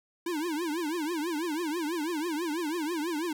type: tone with vibrato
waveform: square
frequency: 322.8 Hz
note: E4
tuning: 36 cents flat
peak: -30 dBFS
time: 0.26-3.33 s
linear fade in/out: 5 ms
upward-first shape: triangle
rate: 6.1 Hz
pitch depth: 210 cents each way
effects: none